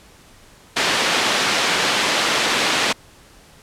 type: band-pass noise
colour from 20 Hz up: white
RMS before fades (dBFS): -19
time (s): 0.76-2.93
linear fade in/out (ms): 10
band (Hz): 190 to 3700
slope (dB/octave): 12
effects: pink hiss -48 dBFS RMS until 3.62 s + low-pass 11000 Hz 12 dB/octave